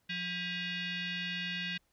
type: tone with frequency modulation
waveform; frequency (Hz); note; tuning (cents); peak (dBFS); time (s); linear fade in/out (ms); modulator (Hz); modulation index
sine; 176.8; F3; +22; -34; 0.09-1.78; 10; 891; 3.9
effects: pink hiss -75 dBFS RMS until 1.92 s